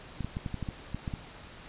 clicks, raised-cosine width 5 ms, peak -21 dBFS, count 10, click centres 0.207 / 0.246 / 0.369 / 0.462 / 0.543 / 0.627 / 0.688 / 0.946 / 1.078 / 1.138 s, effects pink hiss -48 dBFS RMS until 1.68 s + resampled to 8000 Hz

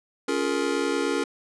square chord, Bb minor seventh, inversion first, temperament just, 279.7 / 349.6 / 419.5 / 466.2 Hz, Db4 / F4 / Ab4 / Bb4, +16 / +2 / +17 / 0 cents, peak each -29 / -30 / -30 / -30 dBFS, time 0.28-1.24 s, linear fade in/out 5 ms, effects resampled to 22050 Hz

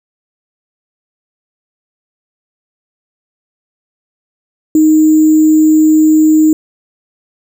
sine tone with sample-and-hold, 311.1 Hz, D#4, in tune, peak -4 dBFS, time 4.75-6.53 s, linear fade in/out 2 ms, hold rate 7350 Hz, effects none

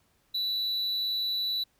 triangle tone with amplitude modulation, 3951 Hz, B7, in tune, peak -24 dBFS, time 0.34-1.64 s, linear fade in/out 10 ms, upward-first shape sine, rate 231 Hz, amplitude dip 40%, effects pink hiss -69 dBFS RMS until 1.79 s

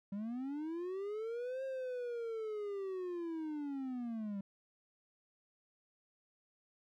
triangle linear two-way sweep, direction up then down, 193.7 to 536 to 193.7 Hz, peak -36 dBFS, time 0.12-4.41 s, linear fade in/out 5 ms, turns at 1.64 s, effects none

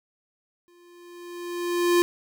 square tone with exponential growth, 349.2 Hz, F4, in tune, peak -16 dBFS, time 0.68-2.02 s, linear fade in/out 0 ms, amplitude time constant 290 ms, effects none

